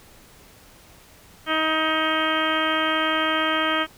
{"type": "harmonic tone", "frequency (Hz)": 315.3, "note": "D#4", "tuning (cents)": 23, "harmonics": [1, 2, 3, 4, 5, 6, 7, 8, 9, 10], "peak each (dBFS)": [-28, -28, -32, -25, -28, -30, -32, -34, -35, -28], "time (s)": [1.46, 3.87], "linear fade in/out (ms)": 50, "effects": ["pink hiss -50 dBFS RMS until 3.97 s"]}